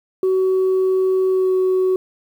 sine tone with pitch glide, 376.1 to 372.9 Hz, F#4 to F#4, +28 to +14 cents, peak -12 dBFS, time 0.23-1.96 s, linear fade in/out 2 ms, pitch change -14 cents, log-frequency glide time 1.28-1.54 s, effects tanh soft clip ceiling -12 dBFS + 8-bit

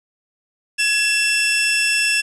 sawtooth tone pair together, 1690 / 2683 Hz, G#6 / E7, +30 / +30 cents, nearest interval minor sixth, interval 800 cents, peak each -19 / -13 dBFS, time 0.78-2.22 s, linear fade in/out 20 ms, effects resampled to 24000 Hz + 8-bit

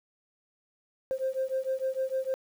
sine beating tone pair, 523.3 / 529.9 Hz, C5 / C5, 0 / +22 cents, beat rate 6.6 Hz, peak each -30 dBFS, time 1.11-2.34 s, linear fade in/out 0 ms, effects tanh soft clip ceiling -22 dBFS + 9-bit

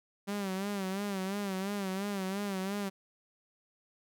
sawtooth tone with vibrato, 196 Hz, G3, in tune, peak -29 dBFS, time 0.27-2.9 s, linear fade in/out 20 ms, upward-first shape sine, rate 2.9 Hz, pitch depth 80 cents each way, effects none

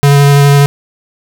square tone with vibrato, 141.9 Hz, C#3, 41 cents sharp, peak -4 dBFS, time 0.03-0.66 s, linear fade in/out 0 ms, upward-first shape square, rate 12 Hz, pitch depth 8 cents each way, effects none

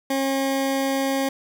20% pulse tone, 270.7 Hz, C#4, 41 cents flat, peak -16 dBFS, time 0.1-1.29 s, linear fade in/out 5 ms, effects none

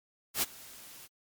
white noise with ADSR envelope, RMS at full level -27 dBFS, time 0.34-1.08 s, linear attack 81 ms, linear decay 29 ms, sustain -23 dB, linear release 29 ms, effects MP3 96 kbps

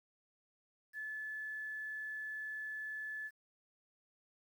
sine tone with quantisation, 1729 Hz, A6, 31 cents flat, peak -40 dBFS, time 0.93-3.31 s, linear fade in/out 50 ms, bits 11, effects none

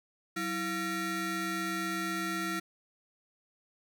25% pulse ring-modulated tone, 516 Hz, C5, 24 cents flat, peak -25 dBFS, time 0.36-2.6 s, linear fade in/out 10 ms, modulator 844 Hz, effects 10-bit

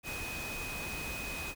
sine tone in noise, 2509 Hz, D#7, 14 cents sharp, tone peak -40 dBFS, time 0.03-1.55 s, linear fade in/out 50 ms, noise pink, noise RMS -41 dBFS, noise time 0.03-1.55 s, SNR -2 dB, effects none

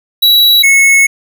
square tone pair in turn, 3908 / 2193 Hz, B7 / C#7, -19 / -19 cents, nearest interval minor seventh, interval 1000 cents, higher first, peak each -5 dBFS, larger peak neither, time 0.22-0.63 / 0.63-1.07 s, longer second, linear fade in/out 10 ms, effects none

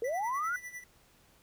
sine linear sweep, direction up, 440 to 1500 Hz, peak -30 dBFS, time 0.02-0.56 s, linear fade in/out 2 ms
square tone with tremolo, 1975.5 Hz, B6, in tune, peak -40 dBFS, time 0.04-0.84 s, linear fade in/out 5 ms, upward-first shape sine, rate 10 Hz, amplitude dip 75%
effects pink hiss -64 dBFS RMS until 1.42 s

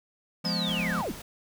square chord, F diminished, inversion none, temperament equal, 174.61 / 207.7 / 246.9 Hz, F3 / Ab3 / Cb4, 0 / 0 / 0 cents, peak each -32 / -34 / -38 dBFS, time 0.44-1.02 s, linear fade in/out 10 ms
sine linear sweep, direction down, 5210 to 138.59 Hz, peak -29 dBFS, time 0.45-1.12 s, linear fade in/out 2 ms
pink noise, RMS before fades -42 dBFS, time 0.67-1.22 s, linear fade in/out 5 ms
effects none

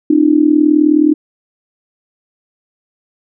sine tone with amplitude modulation, 301.8 Hz, D4, 47 cents sharp, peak -3 dBFS, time 0.1-1.14 s, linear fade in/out 5 ms, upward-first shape sine, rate 39.4 Hz, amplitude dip 85%, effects none

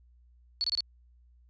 sine tone bursts, 4424 Hz, C#8, 4 cents flat, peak -26 dBFS, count 4, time 0.61-0.806 s, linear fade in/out 0 ms, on 31 ms, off 24 ms, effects added 60 Hz sine -57 dBFS peak until 1.49 s + resampled to 16000 Hz

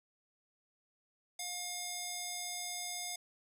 square tone with band-pass filter, 714 Hz, F5, 38 cents sharp, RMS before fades -41 dBFS, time 1.39-3.16 s, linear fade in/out 5 ms, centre 7500 Hz, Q 1.1, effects none

